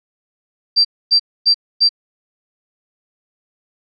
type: tone bursts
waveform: sine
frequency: 4698 Hz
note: D8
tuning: in tune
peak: -8 dBFS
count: 4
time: 0.76-1.892 s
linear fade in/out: 20 ms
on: 88 ms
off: 260 ms
effects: none